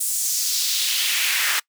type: noise with high-pass filter sweep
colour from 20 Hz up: pink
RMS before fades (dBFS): -22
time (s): 0-1.6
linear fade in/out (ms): 10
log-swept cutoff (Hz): 8900 to 1600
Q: 1.8
effects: noise-tail reverb RT60 0.1 s tail -24 dB re dry